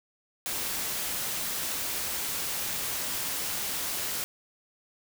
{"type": "noise", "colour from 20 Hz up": "white", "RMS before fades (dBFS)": -32, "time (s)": [0.46, 4.24], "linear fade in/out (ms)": 0, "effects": []}